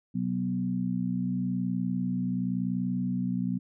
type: tone cluster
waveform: sine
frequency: 127.1 / 186.8 / 247.7 Hz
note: C3 / F#3 / B3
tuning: -50 / +17 / +5 cents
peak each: -35 / -29 / -31 dBFS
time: 0.14-3.59 s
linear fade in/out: 20 ms
effects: none